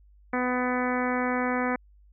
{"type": "harmonic tone", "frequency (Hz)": 250, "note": "B3", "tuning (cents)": 21, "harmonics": [1, 2, 3, 4, 5, 6, 7, 8, 9], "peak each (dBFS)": [-28, -31, -33, -34, -35, -36, -36, -37, -38], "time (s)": [0.33, 1.76], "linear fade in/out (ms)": 5, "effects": ["added 50 Hz sine -53 dBFS peak until 2.12 s"]}